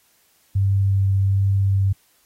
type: tone with vibrato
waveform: sine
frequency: 97.8 Hz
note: G2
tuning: 4 cents flat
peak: -15 dBFS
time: 0.55-1.93 s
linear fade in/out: 10 ms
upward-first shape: sine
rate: 1.3 Hz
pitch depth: 8 cents each way
effects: white hiss -60 dBFS RMS until 2.25 s + AAC 48 kbps